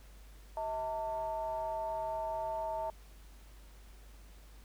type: ring-modulated tone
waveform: triangle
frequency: 128.3 Hz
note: C3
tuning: 34 cents flat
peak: -29 dBFS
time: 0.57-2.9 s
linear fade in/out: 2 ms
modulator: 771 Hz
effects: added 50 Hz sine -52 dBFS peak until 4.64 s + pink hiss -62 dBFS RMS until 4.64 s